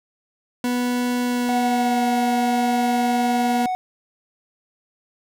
40% pulse tone with pitch glide, 245.6 to 240.1 Hz, B3 to B3, -9 to -49 cents, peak -19 dBFS, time 0.64-3.66 s, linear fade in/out 2 ms, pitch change -40 cents, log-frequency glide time 1.24-2.02 s
triangle tone, 740 Hz, F#5, in tune, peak -19 dBFS, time 1.49-3.75 s, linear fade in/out 0 ms
effects none

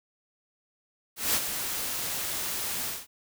white noise with ADSR envelope, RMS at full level -24 dBFS, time 1.16-3.07 s, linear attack 180 ms, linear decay 59 ms, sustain -8 dB, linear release 200 ms, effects none

